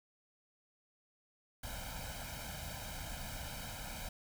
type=noise with comb filter; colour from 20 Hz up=pink; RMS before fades=-44 dBFS; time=1.63-4.09 s; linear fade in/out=5 ms; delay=1.3 ms; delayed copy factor=+0.9; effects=none